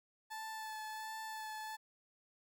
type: tone with vibrato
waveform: 30% pulse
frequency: 873 Hz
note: A5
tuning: 14 cents flat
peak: -40 dBFS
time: 0.3-1.77 s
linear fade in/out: 20 ms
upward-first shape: sine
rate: 1.4 Hz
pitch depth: 17 cents each way
effects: none